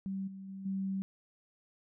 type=tone with level steps; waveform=sine; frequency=193 Hz; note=G3; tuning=27 cents flat; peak=-34 / -43 / -41 / -32 dBFS; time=0.06-1.02 s; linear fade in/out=0 ms; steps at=0.27 / 0.48 / 0.65 s; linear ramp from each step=10 ms; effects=none